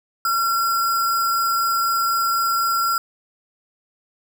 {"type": "tone with sample-and-hold", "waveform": "sine", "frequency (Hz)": 1362, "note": "F6", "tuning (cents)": -44, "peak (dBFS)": -17, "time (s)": [0.25, 2.98], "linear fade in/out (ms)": 2, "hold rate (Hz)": 6300, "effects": []}